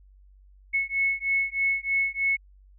sine beating tone pair, 2195 / 2198.2 Hz, C#7 / C#7, -18 / -15 cents, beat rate 3.2 Hz, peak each -26 dBFS, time 0.73-2.37 s, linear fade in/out 20 ms, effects added 48 Hz sine -51 dBFS peak until 2.78 s

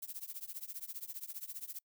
violet noise with tremolo, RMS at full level -41 dBFS, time 0.02-1.79 s, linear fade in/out 5 ms, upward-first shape triangle, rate 15 Hz, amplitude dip 100%, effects noise-tail reverb RT60 0.1 s tail -26 dB re dry

